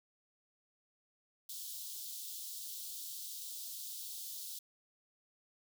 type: high-pass noise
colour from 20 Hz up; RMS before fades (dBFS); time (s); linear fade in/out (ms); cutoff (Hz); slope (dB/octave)
white; -45; 1.49-4.59; 5; 3300; 48
effects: none